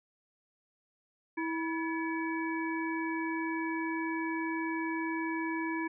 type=harmonic tone with a mistuned harmonic; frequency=325 Hz; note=E4; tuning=24 cents flat; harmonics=1 / 3 / 5 / 7; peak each=-33 / -38 / -40 / -41 dBFS; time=1.37-5.88 s; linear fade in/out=10 ms; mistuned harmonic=5; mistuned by=+85 cents; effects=none